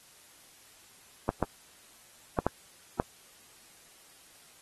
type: clicks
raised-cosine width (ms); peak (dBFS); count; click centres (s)
1; -12; 5; 1.291 / 1.427 / 2.388 / 2.466 / 2.999
effects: white hiss -57 dBFS RMS until 4.61 s + AAC 32 kbps